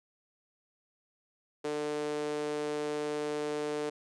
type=tone with high-pass filter; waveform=sawtooth; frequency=149.2 Hz; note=D3; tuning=28 cents sharp; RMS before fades=-34 dBFS; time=1.64-3.9 s; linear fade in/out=10 ms; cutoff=400 Hz; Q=4.5; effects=resampled to 22050 Hz